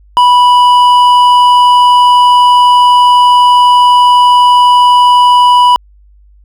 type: tone with hard clipping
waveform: triangle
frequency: 984 Hz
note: B5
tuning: 7 cents flat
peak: -4 dBFS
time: 0.17-5.76 s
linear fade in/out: 0 ms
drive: 10 dB
effects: added 50 Hz sine -39 dBFS peak until 6.44 s